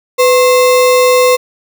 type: tone with sample-and-hold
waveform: sine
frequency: 501 Hz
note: B4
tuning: 25 cents sharp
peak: -5 dBFS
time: 0.18-1.37 s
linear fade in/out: 20 ms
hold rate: 1575 Hz
effects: none